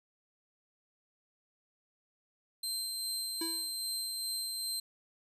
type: tone with tremolo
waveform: 25% pulse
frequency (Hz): 4132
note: C8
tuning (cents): -22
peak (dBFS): -29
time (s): 2.63-4.8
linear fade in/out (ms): 5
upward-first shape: sine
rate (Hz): 2.5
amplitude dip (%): 25
type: tone with exponential decay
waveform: square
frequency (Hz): 329.6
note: E4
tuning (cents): 0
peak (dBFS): -35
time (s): 3.41-3.76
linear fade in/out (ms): 5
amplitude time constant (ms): 74
effects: none